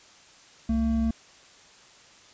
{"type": "tone pair together", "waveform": "triangle", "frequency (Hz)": [66.9, 225.9], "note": ["C2", "A3"], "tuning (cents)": [39, 46], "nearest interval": "octave + major sixth", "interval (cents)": 2107, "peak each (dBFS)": [-26, -21], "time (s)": [0.69, 1.11], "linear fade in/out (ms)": 5, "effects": ["white hiss -53 dBFS RMS until 2.33 s", "resampled to 16000 Hz"]}